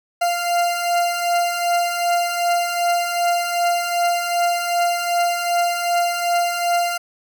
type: beating tone pair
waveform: 40% pulse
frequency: 694 / 696.6 Hz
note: F5 / F5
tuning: -11 / -5 cents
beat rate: 2.6 Hz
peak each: -23 / -18 dBFS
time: 0.21-6.98 s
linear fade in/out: 10 ms
effects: none